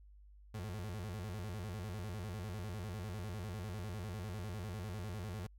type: tone with vibrato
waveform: 35% pulse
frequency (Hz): 97.8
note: G2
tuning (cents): -4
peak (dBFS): -39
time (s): 0.54-5.47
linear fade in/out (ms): 5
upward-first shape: square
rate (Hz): 10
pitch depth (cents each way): 180
effects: added 50 Hz sine -56 dBFS peak until 5.58 s